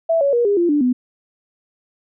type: tone with pitch steps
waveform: sine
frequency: 659.3 / 560.8 / 477.1 / 405.8 / 345.2 / 293.7 / 249.8 Hz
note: E5 / C#5 / A#4 / G#4 / F4 / D4 / B3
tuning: 0 / +20 / +40 / -40 / -20 / 0 / +20 cents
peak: -13 dBFS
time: 0.09-0.93 s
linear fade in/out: 10 ms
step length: 120 ms
effects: none